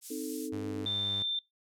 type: high-pass noise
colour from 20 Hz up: white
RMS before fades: -42 dBFS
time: 0.01-0.5 s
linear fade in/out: 50 ms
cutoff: 5700 Hz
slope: 12 dB/octave
type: chord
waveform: sine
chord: A diminished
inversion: first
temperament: equal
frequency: 261.6 / 311.1 / 440 Hz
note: C4 / Eb4 / A4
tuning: 0 / 0 / 0 cents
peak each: -39 / -38 / -40 dBFS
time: 0.1-0.86 s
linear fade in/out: 10 ms
type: tone with vibrato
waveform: sawtooth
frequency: 100.7 Hz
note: G2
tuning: 47 cents sharp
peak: -36 dBFS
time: 0.52-1.23 s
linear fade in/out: 10 ms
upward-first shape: triangle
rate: 2.8 Hz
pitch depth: 11 cents each way
type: tone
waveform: sine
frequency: 3573 Hz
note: A7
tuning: 26 cents sharp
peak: -30 dBFS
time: 0.86-1.39 s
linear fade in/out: 2 ms
effects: noise-tail reverb RT60 0.2 s tail -23 dB re dry + low-pass 12000 Hz 12 dB/octave